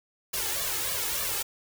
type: noise with flanger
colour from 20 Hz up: white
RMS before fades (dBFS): -30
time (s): 0.33-1.43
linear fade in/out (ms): 10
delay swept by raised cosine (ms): 1.7 to 2.37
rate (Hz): 3.4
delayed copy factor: +0.9
effects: none